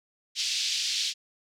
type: band-pass noise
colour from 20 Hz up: white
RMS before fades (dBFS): -29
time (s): 0.35-1.14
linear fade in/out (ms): 50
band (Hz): 2900 to 5400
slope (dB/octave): 24
effects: none